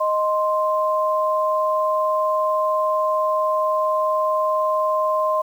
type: tone pair together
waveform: sine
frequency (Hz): 622.3 / 1046.6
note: D#5 / C6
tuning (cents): 0 / 0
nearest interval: major sixth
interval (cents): 900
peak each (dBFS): -20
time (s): 0-5.42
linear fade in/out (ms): 10
effects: 8-bit